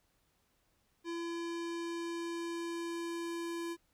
square tone with low-pass filter sweep, 338.2 Hz, E4, 44 cents sharp, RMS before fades -39 dBFS, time 1.04-3.77 s, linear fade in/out 50 ms, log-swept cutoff 6000 to 12000 Hz, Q 0.86, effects pink hiss -75 dBFS RMS until 3.93 s

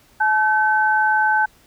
sine tone pair together, 860 / 1532.3 Hz, A5 / G6, -40 / -40 cents, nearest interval minor seventh, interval 1000 cents, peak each -17 dBFS, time 0.2-1.46 s, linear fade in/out 10 ms, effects pink hiss -54 dBFS RMS until 1.66 s

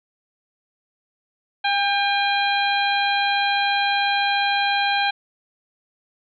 harmonic tone with a mistuned harmonic, 806 Hz, G5, 48 cents sharp, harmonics 1 / 2 / 3 / 4 / 5, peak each -21 / -24 / -26 / -27 / -28 dBFS, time 1.64-5.11 s, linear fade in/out 10 ms, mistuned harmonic 2, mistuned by -23 cents, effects none

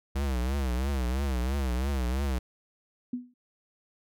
square tone with vibrato, 65.41 Hz, C2, in tune, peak -27 dBFS, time 0.15-2.39 s, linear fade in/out 10 ms, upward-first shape triangle, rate 3 Hz, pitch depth 170 cents each way
sine tone with exponential decay, 246.9 Hz, B3, in tune, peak -26 dBFS, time 3.13-3.34 s, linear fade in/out 5 ms, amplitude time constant 45 ms
effects none

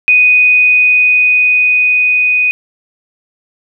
sine tone with level ramp, 2489 Hz, D#7, in tune, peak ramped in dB -4 to -8 dBFS, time 0.08-2.51 s, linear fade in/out 0 ms, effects none

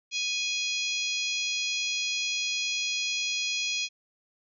harmonic tone, 830.6 Hz, G#5, in tune, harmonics 3 / 4 / 5 / 6 / 7 / 8, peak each -31 / -33 / -35 / -37 / -38 / -39 dBFS, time 0.11-3.89 s, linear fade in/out 50 ms, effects none

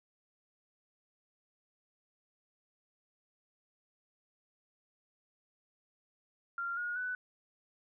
sine tone with pitch steps, 1387 / 1439.2 / 1493.4 Hz, F6 / F#6 / F#6, -12 / -48 / +16 cents, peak -34 dBFS, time 6.58-7.15 s, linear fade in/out 2 ms, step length 190 ms, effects none

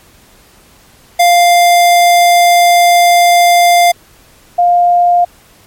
square / sine tone pair in turn, 698.5 / 703.4 Hz, F5 / F5, 0 / +12 cents, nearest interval unison, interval 12 cents, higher second, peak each -5 dBFS, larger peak neither, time 1.19-3.92 / 4.58-5.25 s, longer first, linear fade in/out 10 ms, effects pink hiss -44 dBFS RMS until 5.66 s + MP3 64 kbps

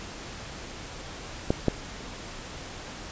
clicks, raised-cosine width 2 ms, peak -8 / -7 dBFS, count 2, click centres 1.505 / 1.683 s, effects pink hiss -40 dBFS RMS until 3.11 s + resampled to 16000 Hz

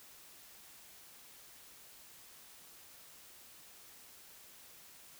silence, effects white hiss -57 dBFS RMS until 5.19 s

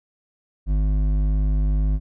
sine tone with hard clipping, 51 Hz, G#1, 31 cents flat, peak -19 dBFS, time 0.66-2 s, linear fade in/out 50 ms, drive 9 dB, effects none

